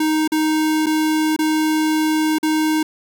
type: tone with dropouts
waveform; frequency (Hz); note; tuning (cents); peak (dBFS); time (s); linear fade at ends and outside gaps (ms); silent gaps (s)
square; 311.5; D#4; +2; -16; 0-2.83; 5; 0.277-0.319 / 0.861-0.866 / 1.364-1.389 / 2.385-2.429
effects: none